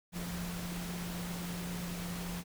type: tone in noise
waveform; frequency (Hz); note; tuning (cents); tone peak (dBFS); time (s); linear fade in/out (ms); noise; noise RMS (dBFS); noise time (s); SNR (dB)
sine; 175; F3; +4; -38; 0.12-2.44; 50; pink; -43; 0.12-2.44; +2
effects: none